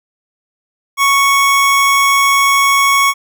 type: tone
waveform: 25% pulse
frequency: 1108.7 Hz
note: C#6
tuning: in tune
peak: -5 dBFS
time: 0.97-3.14 s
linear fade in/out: 50 ms
effects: none